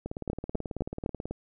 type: two click trains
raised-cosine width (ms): 2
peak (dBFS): -21 / -15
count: 24 / 4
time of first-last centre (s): 0.06-1.31 / 0.3-1.061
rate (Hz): 18.4 / 3.94
effects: none